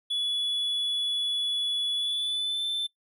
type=tone with pitch glide; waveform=triangle; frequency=3411 to 3539 Hz; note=G#7 to A7; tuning=+46 to +9 cents; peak=-25 dBFS; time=0.1-2.87 s; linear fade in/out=10 ms; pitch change=+63 cents; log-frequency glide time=1.95-2.64 s; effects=noise-tail reverb RT60 0.1 s tail -19 dB re dry